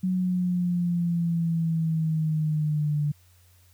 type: exponential sweep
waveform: sine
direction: down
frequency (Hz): 185.5 to 146.83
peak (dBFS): -22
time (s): 0.03-3.12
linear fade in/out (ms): 10
effects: added 89 Hz sine -56 dBFS peak until 3.73 s + white hiss -62 dBFS RMS until 3.73 s